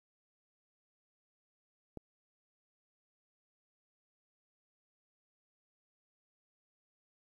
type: click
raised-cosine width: 2 ms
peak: -30 dBFS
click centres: 1.973 s
effects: 11-bit